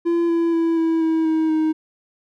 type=tone with pitch steps; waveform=triangle; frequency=340 / 335.5 / 331.1 / 326.7 / 322.4 / 318.1 / 313.9 Hz; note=F4 / E4 / E4 / E4 / E4 / D#4 / D#4; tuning=-46 / +31 / +8 / -15 / -38 / +38 / +15 cents; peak=-14 dBFS; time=0.05-1.73 s; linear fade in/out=20 ms; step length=240 ms; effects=none